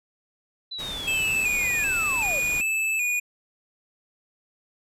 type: linear sweep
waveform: sine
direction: down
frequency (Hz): 4027 to 506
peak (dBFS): -31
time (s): 0.71-2.4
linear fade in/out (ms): 10
type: noise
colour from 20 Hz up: pink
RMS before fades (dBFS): -37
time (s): 0.78-2.62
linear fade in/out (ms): 20
type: tone with vibrato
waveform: square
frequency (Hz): 2537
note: D#7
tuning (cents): +33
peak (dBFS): -23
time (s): 1.07-3.2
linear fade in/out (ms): 10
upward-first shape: square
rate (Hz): 1.3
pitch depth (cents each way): 58
effects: low-pass 12000 Hz 12 dB/octave